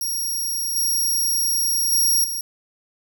10% pulse tone with level steps, 5610 Hz, F8, 7 cents sharp, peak -17 / -13 / -10 / -19 dBFS, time 0.01-2.41 s, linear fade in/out 2 ms, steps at 0.76 / 1.92 / 2.24 s, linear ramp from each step 2 ms, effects none

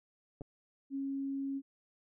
clicks, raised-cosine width 2 ms, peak -32 dBFS, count 2, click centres 0.41 / 0.417 s
sine tone, 273.9 Hz, C#4, 21 cents flat, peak -34 dBFS, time 0.9-1.62 s, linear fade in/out 50 ms
effects none

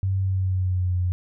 sine tone with pitch glide, 95.9 to 90 Hz, G2 to F#2, -37 to -47 cents, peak -20 dBFS, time 0.03-1.12 s, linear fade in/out 0 ms, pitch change -110 cents, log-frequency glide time 0.2-0.95 s, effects none

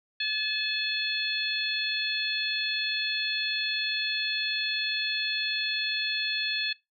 harmonic tone, 861 Hz, A5, 38 cents flat, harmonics 2 / 3 / 4 / 5, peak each -32 / -32 / -32 / -32 dBFS, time 0.2-6.73 s, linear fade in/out 5 ms, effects noise-tail reverb RT60 0.2 s tail -20 dB re dry

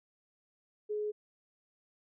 sine tone, 421.2 Hz, G#4, 24 cents sharp, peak -32 dBFS, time 0.89-1.12 s, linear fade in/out 20 ms, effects none

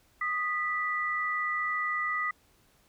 sine tone pair together, 1238.2 / 1968 Hz, D#6 / B6, -9 / -7 cents, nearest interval minor sixth, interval 802 cents, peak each -31 / -30 dBFS, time 0.21-2.31 s, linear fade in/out 5 ms, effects pink hiss -65 dBFS RMS until 2.88 s

